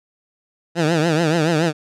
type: tone with vibrato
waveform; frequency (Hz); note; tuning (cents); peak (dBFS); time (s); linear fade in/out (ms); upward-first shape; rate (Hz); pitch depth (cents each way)
15% pulse; 161.5; E3; -35; -9; 0.75-1.73; 50; triangle; 7; 150
effects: low-pass 7000 Hz 12 dB/octave